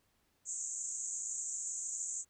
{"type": "band-pass noise", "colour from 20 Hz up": "white", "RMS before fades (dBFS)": -40, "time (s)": [0.45, 2.25], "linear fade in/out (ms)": 50, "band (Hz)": [6500, 7800], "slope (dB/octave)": 96, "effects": ["pink hiss -75 dBFS RMS until 2.29 s"]}